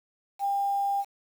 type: tone with quantisation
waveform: sine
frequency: 798 Hz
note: G5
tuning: 31 cents sharp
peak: -24 dBFS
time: 0.39-1.05 s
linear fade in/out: 50 ms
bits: 8
effects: none